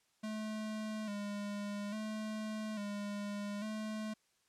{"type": "tone with vibrato", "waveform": "square", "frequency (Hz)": 210, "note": "G#3", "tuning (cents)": 19, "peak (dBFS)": -39, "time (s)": [0.23, 4.14], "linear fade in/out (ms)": 10, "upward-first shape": "square", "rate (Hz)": 0.59, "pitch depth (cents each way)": 48, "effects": ["white hiss -75 dBFS RMS until 4.48 s", "low-pass 9000 Hz 12 dB/octave"]}